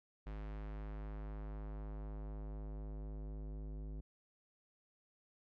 square tone with low-pass filter sweep, 52 Hz, G#1, 3 cents sharp, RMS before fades -45 dBFS, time 0.26-4.01 s, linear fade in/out 10 ms, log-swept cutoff 2500 to 370 Hz, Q 0.79, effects none

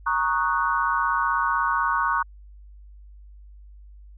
sine chord, D# minor seventh, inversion second, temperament equal, 932.3 / 1108.7 / 1244.5 / 1480 Hz, A#5 / C#6 / D#6 / F#6, 0 / 0 / 0 / 0 cents, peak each -26 / -24 / -28 / -26 dBFS, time 0.06-2.23 s, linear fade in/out 10 ms, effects added 50 Hz sine -43 dBFS peak until 4.17 s

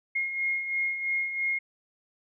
sine beating tone pair, 2144 / 2147 Hz, C7 / C7, +42 / +44 cents, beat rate 3 Hz, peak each -35 / -27 dBFS, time 0.15-1.59 s, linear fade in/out 10 ms, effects none

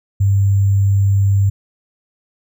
sine tone with sample-and-hold, 98.8 Hz, G2, 14 cents sharp, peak -10 dBFS, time 0.2-1.5 s, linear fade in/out 10 ms, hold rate 7350 Hz, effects none

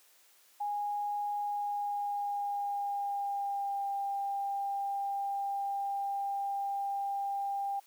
sine tone with pitch glide, 823 to 796.8 Hz, G#5 to G5, -16 to +28 cents, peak -31 dBFS, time 0.6-7.8 s, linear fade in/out 10 ms, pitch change -56 cents, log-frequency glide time 1.38-3.89 s, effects white hiss -63 dBFS RMS until 7.86 s + high-pass 400 Hz 12 dB/octave

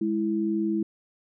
sine tone pair together, 207.7 / 329.3 Hz, G#3 / E4, 0 / -2 cents, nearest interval minor sixth, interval 798 cents, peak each -27 / -25 dBFS, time 0.01-0.83 s, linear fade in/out 5 ms, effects none

